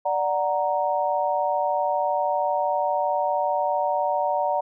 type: chord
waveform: sine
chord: D augmented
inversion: none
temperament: equal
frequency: 587.3 / 740 / 932.3 Hz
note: D5 / F#5 / A#5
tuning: 0 / 0 / 0 cents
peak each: -25 dBFS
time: 0.05-4.61 s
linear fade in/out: 10 ms
effects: none